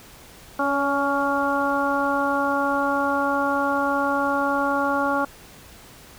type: harmonic tone with a mistuned harmonic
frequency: 279.8 Hz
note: C#4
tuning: 16 cents sharp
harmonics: 1 / 2 / 3 / 4 / 5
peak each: -26 / -26 / -26 / -26 / -26 dBFS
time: 0.59-5.25 s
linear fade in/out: 5 ms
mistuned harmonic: 2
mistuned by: +16 cents
effects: pink hiss -46 dBFS RMS until 6.18 s